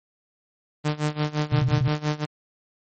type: tone with tremolo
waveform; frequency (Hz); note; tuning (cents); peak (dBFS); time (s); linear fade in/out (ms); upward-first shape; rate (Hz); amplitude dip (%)
sawtooth; 150.6; D3; +44; -16; 0.84-2.26; 20; sine; 5.8; 90
type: tone bursts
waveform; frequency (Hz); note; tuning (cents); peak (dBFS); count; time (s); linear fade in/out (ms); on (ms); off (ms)
sine; 127; B2; +49; -18; 4; 1.52-1.879; 2; 71; 25
effects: low-pass 9000 Hz 12 dB/octave + MP3 32 kbps